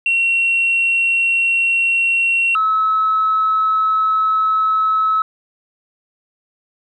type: tone pair in turn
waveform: sine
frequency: 2732 / 1294.2 Hz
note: F7 / E6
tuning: -39 / -32 cents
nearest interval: octave + minor second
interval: 1293 cents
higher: first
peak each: -12 dBFS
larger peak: neither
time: 0.06-2.55 / 2.55-5.22 s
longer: second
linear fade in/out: 2 ms
effects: tanh soft clip ceiling -8 dBFS